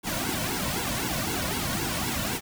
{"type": "noise with flanger", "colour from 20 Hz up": "pink", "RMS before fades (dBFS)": -29, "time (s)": [0.03, 2.41], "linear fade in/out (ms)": 50, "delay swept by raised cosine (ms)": [1.6, 2.48], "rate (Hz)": 3.9, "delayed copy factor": -0.95, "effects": []}